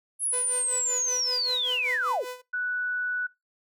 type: linear sweep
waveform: sine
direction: down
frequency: 10790 to 311.1 Hz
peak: -24 dBFS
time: 0.19-2.25 s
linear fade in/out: 50 ms
type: tone with tremolo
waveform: sawtooth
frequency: 499.8 Hz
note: B4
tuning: 21 cents sharp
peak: -29 dBFS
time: 0.32-2.42 s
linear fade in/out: 20 ms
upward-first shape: sine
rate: 5.2 Hz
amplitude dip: 80%
type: tone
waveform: sine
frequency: 1480 Hz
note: F#6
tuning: in tune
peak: -26 dBFS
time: 2.53-3.27 s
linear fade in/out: 10 ms
effects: noise-tail reverb RT60 0.2 s tail -21 dB re dry